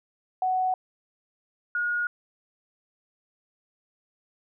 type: tone pair in turn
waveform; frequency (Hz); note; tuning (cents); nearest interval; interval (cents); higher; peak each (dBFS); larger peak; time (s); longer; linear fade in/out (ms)
sine; 744 / 1439; F#5 / F#6; +9 / -49; major seventh; 1142; second; -22 / -24; first; 0.42-0.74 / 1.75-2.07; neither; 2
effects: none